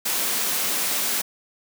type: high-pass noise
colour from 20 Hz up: white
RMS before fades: -24 dBFS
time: 0.05-1.22 s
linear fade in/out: 10 ms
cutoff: 160 Hz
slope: 48 dB/octave
effects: none